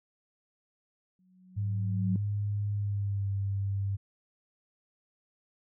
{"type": "tone with exponential growth", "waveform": "sine", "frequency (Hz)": 184.6, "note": "F#3", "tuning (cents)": -4, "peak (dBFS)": -25, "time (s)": [1.19, 2.16], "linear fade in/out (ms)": 2, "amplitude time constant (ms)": 210}
{"type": "tone with pitch glide", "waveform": "sine", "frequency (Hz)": [102.7, 98.86], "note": ["G#2", "G2"], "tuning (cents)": [-19, 15], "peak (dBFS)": -28, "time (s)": [1.56, 3.97], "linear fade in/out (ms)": 20, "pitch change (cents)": -66, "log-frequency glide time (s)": [2.73, 3.28]}
{"effects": []}